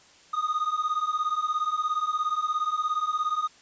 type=beating tone pair; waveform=triangle; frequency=1227 / 1244 Hz; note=D#6 / D#6; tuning=-25 / -1 cents; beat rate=17 Hz; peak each=-27 / -25 dBFS; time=0.33-3.48 s; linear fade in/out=10 ms; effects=white hiss -55 dBFS RMS until 3.61 s + resampled to 16000 Hz